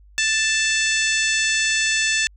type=harmonic tone; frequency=881 Hz; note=A5; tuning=2 cents sharp; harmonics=2 / 3 / 4 / 5 / 6 / 7 / 8 / 9; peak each=-22 / -23 / -26 / -30 / -30 / -28 / -30 / -29 dBFS; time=0.18-2.27 s; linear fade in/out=0 ms; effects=added 50 Hz sine -46 dBFS peak until 2.36 s